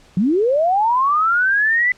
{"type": "linear sweep", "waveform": "sine", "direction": "up", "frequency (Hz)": [167.1, 2016], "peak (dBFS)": -13, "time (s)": [0.17, 1.92], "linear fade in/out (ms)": 2, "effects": ["pink hiss -50 dBFS RMS until 1.97 s", "low-pass 7000 Hz 12 dB/octave"]}